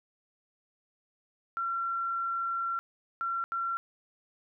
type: tone bursts at uneven times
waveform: sine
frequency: 1363 Hz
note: F6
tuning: 43 cents flat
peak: -29 dBFS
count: 3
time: 1.57-2.79 / 3.21-3.44 / 3.52-3.77 s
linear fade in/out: 0 ms
effects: none